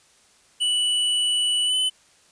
square tone with pitch glide, 2960 to 3020 Hz, F#7 to F#7, 0 to +35 cents, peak -20 dBFS, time 0.6-1.9 s, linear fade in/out 20 ms, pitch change +35 cents, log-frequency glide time 1.65-1.75 s, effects white hiss -57 dBFS RMS until 2.31 s + resampled to 22050 Hz

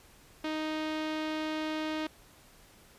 sawtooth tone with low-pass filter, 311.1 Hz, D#4, in tune, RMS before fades -34 dBFS, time 0.44-2.07 s, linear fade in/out 5 ms, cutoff 3700 Hz, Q 1.4, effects pink hiss -58 dBFS RMS until 2.98 s + resampled to 32000 Hz

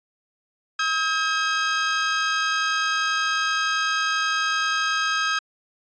sawtooth tone pair together, 1278.7 / 1611 Hz, D#6 / G6, +47 / +47 cents, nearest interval major third, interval 400 cents, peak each -20 dBFS, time 0.79-5.39 s, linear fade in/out 5 ms, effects resampled to 16000 Hz

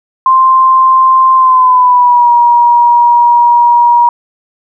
sine tone with pitch glide, 1046.5 to 954.1 Hz, C6 to A#5, 0 to +40 cents, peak -3 dBFS, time 0.26-4.09 s, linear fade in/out 2 ms, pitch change -160 cents, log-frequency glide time 1.36-2.31 s, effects none

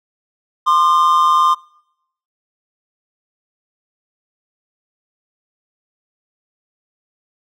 triangle tone pair together, 1046.4 / 1208 Hz, C6 / D6, 0 / +48 cents, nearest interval major second, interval 248 cents, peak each -11 dBFS, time 0.66-1.55 s, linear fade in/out 20 ms, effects noise-tail reverb RT60 0.8 s tail -25 dB re dry

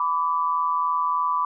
sine tone pair together, 997 / 1160.2 Hz, B5 / D6, +16 / -21 cents, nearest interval minor third, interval 263 cents, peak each -23 dBFS, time 0-1.45 s, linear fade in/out 2 ms, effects none

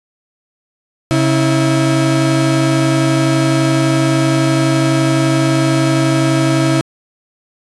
35% pulse tone pair together, 135.9 / 324 Hz, C#3 / E4, -34 / -30 cents, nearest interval octave + minor third, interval 1504 cents, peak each -12 dBFS, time 1.11-6.81 s, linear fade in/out 0 ms, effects resampled to 24000 Hz

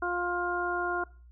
harmonic tone, 352.7 Hz, F4, 17 cents sharp, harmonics 1 / 2 / 3 / 4, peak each -33 / -34 / -35 / -32 dBFS, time 0.02-1.04 s, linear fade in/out 5 ms, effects noise-tail reverb RT60 0.4 s tail -22 dB re dry + added 60 Hz sine -50 dBFS peak until 1.31 s

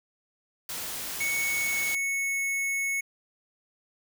white noise, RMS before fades -35 dBFS, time 0.69-1.95 s, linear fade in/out 2 ms
square tone with pitch glide, 2217 to 2202 Hz, C#7 to C#7, 0 to -12 cents, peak -27 dBFS, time 1.2-3.01 s, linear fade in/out 10 ms, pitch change -12 cents, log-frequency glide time 1.36-2.42 s
effects none

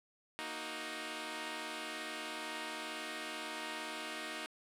5% pulse chord, D# minor, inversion second, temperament equal, 233.1 / 311.1 / 370 Hz, A#3 / D#4 / F#4, 0 / 0 / 0 cents, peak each -36 / -31 / -36 dBFS, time 0.39-4.46 s, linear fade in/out 0 ms, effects low-pass 10000 Hz 12 dB/octave + 11-bit

